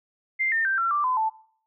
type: tone with pitch steps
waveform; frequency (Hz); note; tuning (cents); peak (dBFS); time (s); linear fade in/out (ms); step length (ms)
sine; 2093 / 1811.6 / 1568 / 1357.1 / 1174.7 / 1016.7 / 880; C7 / A#6 / G6 / E6 / D6 / B5 / A5; 0 / -50 / 0 / +50 / 0 / +50 / 0; -21; 0.39-1.3; 20; 130
effects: noise-tail reverb RT60 0.6 s tail -22 dB re dry